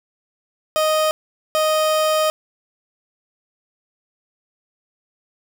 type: tone bursts at uneven times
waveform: 30% pulse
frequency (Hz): 622.3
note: D#5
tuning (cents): 0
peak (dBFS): -13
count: 2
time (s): 0.76-1.11 / 1.55-2.3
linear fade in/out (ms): 0
effects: none